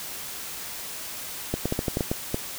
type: clicks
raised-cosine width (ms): 2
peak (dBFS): -11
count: 9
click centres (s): 1.54 / 1.656 / 1.724 / 1.791 / 1.882 / 1.971 / 2.008 / 2.115 / 2.344
effects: white hiss -36 dBFS RMS until 2.58 s